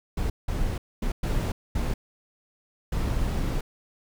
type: noise bursts at uneven times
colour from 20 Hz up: brown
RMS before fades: -26 dBFS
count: 6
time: 0.17-0.3 / 0.48-0.78 / 1.02-1.12 / 1.23-1.52 / 1.75-1.94 / 2.92-3.61 s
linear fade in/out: 5 ms
effects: none